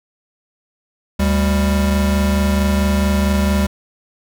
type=tone pair together; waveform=square; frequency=74.2 / 198.1 Hz; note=D2 / G3; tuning=+18 / +18 cents; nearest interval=octave + perfect fourth; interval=1700 cents; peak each=-17 dBFS; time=1.19-3.67 s; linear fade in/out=10 ms; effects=none